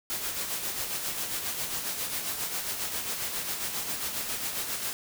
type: noise with tremolo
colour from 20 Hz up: white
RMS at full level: -31 dBFS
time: 0.1-4.93 s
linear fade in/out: 0 ms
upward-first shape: sine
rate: 7.4 Hz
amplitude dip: 45%
effects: none

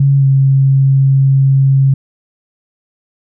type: tone with pitch glide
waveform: sine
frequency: 138.59 to 135.66 Hz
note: C#3 to C#3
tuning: 0 to -37 cents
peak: -6 dBFS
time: 0-1.94 s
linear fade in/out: 5 ms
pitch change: -37 cents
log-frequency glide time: 0.18-0.25 s
effects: none

